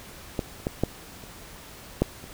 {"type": "clicks", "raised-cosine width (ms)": 2, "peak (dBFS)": [-12, -30, -12, -8, -29, -6, -28], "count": 7, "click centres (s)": [0.392, 0.601, 0.669, 0.836, 1.238, 2.02, 2.241], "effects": ["pink hiss -45 dBFS RMS until 2.33 s"]}